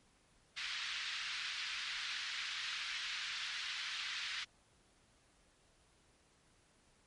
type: band-pass noise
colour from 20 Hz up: white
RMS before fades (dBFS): -42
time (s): 0.56-4.45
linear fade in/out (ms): 20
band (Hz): 1400 to 4200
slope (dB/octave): 24
effects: pink hiss -70 dBFS RMS until 7.06 s + MP3 48 kbps